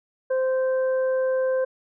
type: harmonic tone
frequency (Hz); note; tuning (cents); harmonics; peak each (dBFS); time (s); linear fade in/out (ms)
520; C5; -11; 1 / 2 / 3; -20 / -38 / -36; 0.3-1.65; 10
effects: none